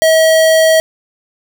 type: tone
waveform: square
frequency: 641 Hz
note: E5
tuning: 49 cents flat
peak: -7 dBFS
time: 0.02-0.8 s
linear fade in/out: 0 ms
effects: none